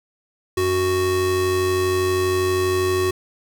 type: tone pair together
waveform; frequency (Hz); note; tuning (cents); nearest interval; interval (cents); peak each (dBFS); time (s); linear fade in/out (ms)
square; 92.5 / 370; F#2 / F#4; 0 / 0; 2 octaves; 2400; -27 / -19; 0.57-3.11; 5
effects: none